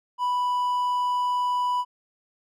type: tone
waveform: triangle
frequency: 987.8 Hz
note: B5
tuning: in tune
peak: -20 dBFS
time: 0.18-1.85 s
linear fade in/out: 50 ms
effects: none